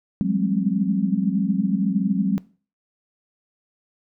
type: tone cluster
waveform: sine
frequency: 171.5 / 190.9 / 204 / 212.5 / 265 Hz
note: F3 / G3 / G#3 / G#3 / C4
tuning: -31 / -46 / -31 / +40 / +22 cents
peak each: -30 / -22 / -27 / -25 / -27 dBFS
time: 0.21-2.38 s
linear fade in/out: 0 ms
effects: noise-tail reverb RT60 0.4 s tail -21 dB re dry